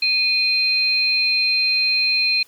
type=tone pair together; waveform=sine; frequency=2479 / 4161 Hz; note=D#7 / C8; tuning=-7 / -10 cents; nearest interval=major sixth; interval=897 cents; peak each=-18 dBFS; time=0.02-2.43 s; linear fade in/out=5 ms; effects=white hiss -52 dBFS RMS until 2.47 s + MP3 96 kbps